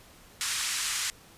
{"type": "band-pass noise", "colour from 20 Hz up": "white", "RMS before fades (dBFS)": -31, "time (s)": [0.41, 1.1], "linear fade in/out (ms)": 0, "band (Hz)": [1200, 9000], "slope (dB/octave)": 24, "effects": ["pink hiss -54 dBFS RMS until 1.37 s", "resampled to 32000 Hz"]}